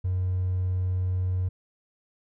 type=tone with hard clipping; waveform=triangle; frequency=91.9 Hz; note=F#2; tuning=11 cents flat; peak=-24 dBFS; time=0.04-1.49 s; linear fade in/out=10 ms; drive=4 dB; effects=none